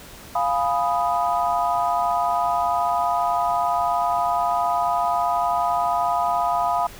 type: chord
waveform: sine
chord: F half-diminished seventh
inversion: none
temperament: equal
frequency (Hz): 698.5 / 830.6 / 987.8 / 1244.5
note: F5 / Ab5 / Cb6 / Eb6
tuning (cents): 0 / 0 / 0 / 0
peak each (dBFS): -22 / -27 / -24 / -26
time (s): 0.35-6.87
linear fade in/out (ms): 5
effects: pink hiss -42 dBFS RMS until 6.99 s